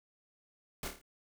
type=noise with echo; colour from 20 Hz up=pink; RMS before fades=-39 dBFS; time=0.83-0.88 s; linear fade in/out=2 ms; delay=27 ms; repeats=5; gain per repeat=-5 dB; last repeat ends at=1.015 s; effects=none